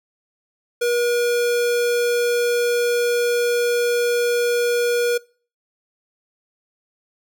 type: tone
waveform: square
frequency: 480 Hz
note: B4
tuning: 49 cents flat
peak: -18 dBFS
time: 0.81-5.18 s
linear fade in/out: 10 ms
effects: noise-tail reverb RT60 0.4 s tail -23 dB re dry